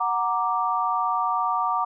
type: chord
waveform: sine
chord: Gb augmented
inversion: none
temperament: equal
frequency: 740 / 932.3 / 1174.7 Hz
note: Gb5 / Bb5 / D6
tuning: 0 / 0 / 0 cents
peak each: -27 / -26 / -24 dBFS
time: 0-1.85 s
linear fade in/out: 10 ms
effects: none